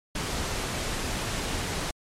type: noise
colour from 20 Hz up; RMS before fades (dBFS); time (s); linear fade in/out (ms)
pink; -30; 0.15-1.91; 5
effects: low-pass 9000 Hz 12 dB/octave + MP3 64 kbps